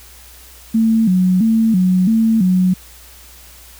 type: tone with vibrato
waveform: sine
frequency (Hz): 202.9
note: G#3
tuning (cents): -40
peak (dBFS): -10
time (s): 0.74-2.74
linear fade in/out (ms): 10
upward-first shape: square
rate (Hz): 1.5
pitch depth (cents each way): 170
effects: added 60 Hz sine -43 dBFS peak until 3.79 s + white hiss -42 dBFS RMS until 3.79 s